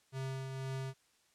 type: tone with tremolo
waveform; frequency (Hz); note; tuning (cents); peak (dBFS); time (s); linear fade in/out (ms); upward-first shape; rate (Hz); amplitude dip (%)
square; 133.1; C3; +30; -37; 0.12-0.94; 50; triangle; 2; 40
effects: white hiss -71 dBFS RMS until 1.34 s + low-pass 9000 Hz 12 dB/octave